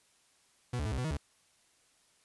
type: tone with pitch steps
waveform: 40% pulse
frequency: 123.1 / 73.4 / 108.2 / 66.2 / 125.5 / 157.9 / 72.2 Hz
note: B2 / D2 / A2 / C2 / B2 / D#3 / D2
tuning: -5 / 0 / -29 / +21 / +28 / +26 / -29 cents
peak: -31 dBFS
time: 0.73-1.171 s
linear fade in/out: 5 ms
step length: 63 ms
effects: white hiss -68 dBFS RMS until 2.24 s + resampled to 24000 Hz